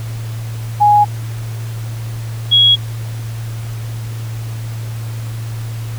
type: tone pair in turn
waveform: sine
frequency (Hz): 830 / 3320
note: G#5 / G#7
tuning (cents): -1 / -1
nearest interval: 2 octaves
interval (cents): 2400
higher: second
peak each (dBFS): -6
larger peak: neither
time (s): 0.8-1.05 / 2.51-2.76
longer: neither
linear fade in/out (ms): 20
effects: added 113 Hz sine -21 dBFS peak until 5.98 s + pink hiss -36 dBFS RMS until 5.98 s